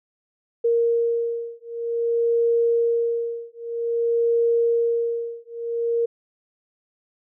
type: beating tone pair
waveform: sine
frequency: 466.2 / 466.72 Hz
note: A#4 / A#4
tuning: 0 / +2 cents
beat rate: 0.52 Hz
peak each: -22 dBFS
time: 0.64-6.06 s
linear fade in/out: 10 ms
effects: none